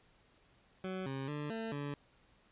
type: tone with pitch steps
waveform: 20% pulse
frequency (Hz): 187.3 / 134.9 / 148 / 224.7 / 143.9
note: F#3 / C#3 / D3 / A3 / D3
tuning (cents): +21 / -47 / +14 / +37 / -35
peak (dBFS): -33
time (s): 0.84-1.94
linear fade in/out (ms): 2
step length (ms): 220
effects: pink hiss -68 dBFS RMS until 2.51 s + resampled to 8000 Hz